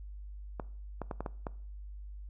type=clicks; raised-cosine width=1 ms; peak=-22 dBFS; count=6; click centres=0.598 / 1.017 / 1.112 / 1.206 / 1.262 / 1.468 s; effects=noise-tail reverb RT60 0.5 s tail -20 dB re dry + added 50 Hz sine -42 dBFS peak until 2.29 s